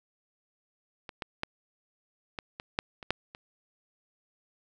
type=clicks; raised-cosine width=0.3 ms; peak=-24 / -18 / -14 / -19 / -22 / -10 / -26 / -10 / -27 dBFS; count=9; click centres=1.092 / 1.222 / 1.434 / 2.388 / 2.599 / 2.789 / 3.028 / 3.106 / 3.349 s; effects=none